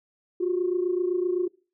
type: tone pair together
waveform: sine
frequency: 354.6 / 382.4 Hz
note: F4 / G4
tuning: +26 / -43 cents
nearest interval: minor second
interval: 131 cents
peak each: -23 / -28 dBFS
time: 0.4-1.48 s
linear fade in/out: 10 ms
effects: noise-tail reverb RT60 0.4 s tail -24 dB re dry + tanh soft clip ceiling -15 dBFS